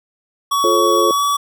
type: tone with pitch glide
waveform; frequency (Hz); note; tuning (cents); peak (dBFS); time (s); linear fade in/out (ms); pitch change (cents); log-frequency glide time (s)
square; 1126 to 1141.7; C#6 to D6; +27 to -49; -15; 0.51-1.37; 10; +24; 1.1-1.23
type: chord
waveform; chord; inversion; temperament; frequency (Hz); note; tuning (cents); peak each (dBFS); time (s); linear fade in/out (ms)
sine; F augmented; none; just; 349.2 / 436.5 / 545.7; F4 / A4 / C#5; 0 / -14 / -27; -17 / -18 / -19; 0.64-1.11; 2
effects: none